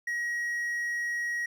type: tone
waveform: triangle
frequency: 1900 Hz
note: A#6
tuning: 33 cents sharp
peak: -27 dBFS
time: 0.07-1.46 s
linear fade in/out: 5 ms
effects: none